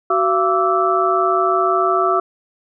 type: tone cluster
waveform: sine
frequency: 375 / 682 / 1163 / 1317 Hz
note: F#4 / F5 / D6 / E6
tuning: +23 / -41 / -17 / -2 cents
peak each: -19 dBFS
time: 0.1-2.2 s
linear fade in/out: 5 ms
effects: none